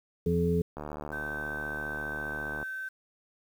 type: harmonic tone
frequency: 85.7 Hz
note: F2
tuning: 32 cents flat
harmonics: 1 / 2 / 3 / 5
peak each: -32 / -27 / -36 / -28 dBFS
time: 0.26-0.62 s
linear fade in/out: 5 ms
type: click train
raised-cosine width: 1 ms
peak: -24 dBFS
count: 140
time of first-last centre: 0.77-2.628 s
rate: 74.8 Hz
type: tone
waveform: sine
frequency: 1541 Hz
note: G6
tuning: 30 cents flat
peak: -34 dBFS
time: 1.12-2.89 s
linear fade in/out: 10 ms
effects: 9-bit